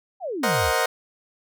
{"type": "exponential sweep", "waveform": "sine", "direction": "down", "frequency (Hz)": [820, 57.2], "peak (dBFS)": -26, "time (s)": [0.2, 0.73], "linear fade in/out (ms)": 50}
{"type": "chord", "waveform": "20% pulse", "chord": "C half-diminished seventh", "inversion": "third", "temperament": "equal", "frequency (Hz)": [466.2, 523.3, 622.3, 740], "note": ["Bb4", "C5", "Eb5", "Gb5"], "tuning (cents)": [0, 0, 0, 0], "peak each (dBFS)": -21, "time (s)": [0.43, 0.86], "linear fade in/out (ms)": 5}
{"effects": []}